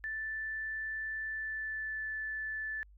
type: tone with pitch glide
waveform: sine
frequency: 1760 to 1747.8 Hz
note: A6 to A6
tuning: 0 to -12 cents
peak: -35 dBFS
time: 0.04-2.83 s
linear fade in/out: 0 ms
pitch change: -12 cents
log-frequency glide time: 1.25-2.06 s
effects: added 50 Hz sine -55 dBFS peak until 2.97 s